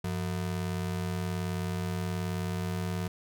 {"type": "ring-modulated tone", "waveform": "square", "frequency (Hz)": 136.9, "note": "C#3", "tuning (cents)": -21, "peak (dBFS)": -28, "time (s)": [0.04, 3.08], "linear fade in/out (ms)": 5, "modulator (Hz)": 39.4, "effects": []}